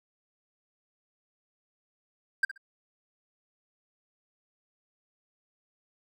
triangle tone with echo, 1584 Hz, G6, 18 cents sharp, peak -18 dBFS, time 2.43-2.45 s, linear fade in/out 5 ms, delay 64 ms, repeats 2, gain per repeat -15 dB, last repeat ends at 2.578 s, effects none

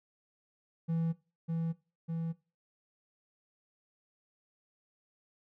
triangle tone with echo, 164.81 Hz, E3, in tune, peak -27 dBFS, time 0.88-1.13 s, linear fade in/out 20 ms, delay 600 ms, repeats 2, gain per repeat -2 dB, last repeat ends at 2.33 s, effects noise-tail reverb RT60 0.3 s tail -19 dB re dry

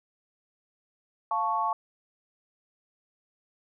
sine chord, F augmented, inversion none, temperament equal, 698.5 / 880 / 1108.7 Hz, F5 / A5 / C#6, 0 / 0 / 0 cents, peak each -33 / -28 / -28 dBFS, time 1.31-1.73 s, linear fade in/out 2 ms, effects none

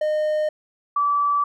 triangle / sine tone pair in turn, 612 / 1155.3 Hz, D#5 / D6, -29 / -29 cents, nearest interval major seventh, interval 1100 cents, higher second, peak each -17 dBFS, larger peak neither, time 0.01-0.49 / 0.96-1.44 s, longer neither, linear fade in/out 5 ms, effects none

